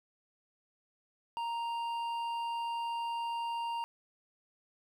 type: tone with hard clipping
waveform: triangle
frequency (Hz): 932.3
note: A#5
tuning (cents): 0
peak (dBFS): -35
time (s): 1.37-3.84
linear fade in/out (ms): 0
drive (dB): 11
effects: none